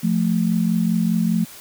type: tone pair together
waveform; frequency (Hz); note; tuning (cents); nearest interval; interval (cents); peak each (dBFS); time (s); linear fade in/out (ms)
sine; 175.03 / 220; F3 / A3; +4 / 0; major third; 396; -19; 0.03-1.45; 10
effects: white hiss -41 dBFS RMS until 1.6 s